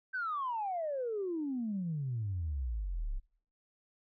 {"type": "exponential sweep", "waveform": "sine", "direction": "down", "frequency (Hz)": [1572, 31.16], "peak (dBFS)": -32, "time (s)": [0.13, 3.2], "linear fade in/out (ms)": 20, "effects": ["noise-tail reverb RT60 0.6 s tail -23 dB re dry", "tanh soft clip ceiling -28 dBFS"]}